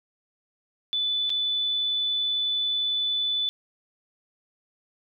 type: tone with dropouts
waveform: sine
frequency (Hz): 3489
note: A7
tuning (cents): -15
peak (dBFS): -23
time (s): 0.93-3.49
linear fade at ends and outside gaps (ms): 0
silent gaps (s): 1.295-1.302
effects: none